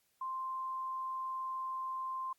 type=tone; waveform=sine; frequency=1046.5 Hz; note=C6; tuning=in tune; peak=-36 dBFS; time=0.21-2.33 s; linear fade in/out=5 ms; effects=white hiss -75 dBFS RMS until 2.38 s + AAC 64 kbps